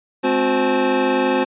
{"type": "tone cluster", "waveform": "square", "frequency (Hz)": [212.7, 261.9, 362.8, 523, 861], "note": ["G#3", "C4", "F#4", "C5", "A5"], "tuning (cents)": [42, 2, -34, -1, -38], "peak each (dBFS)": [-29, -21, -22, -22, -24], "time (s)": [0.23, 1.45], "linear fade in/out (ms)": 20, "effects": ["resampled to 8000 Hz"]}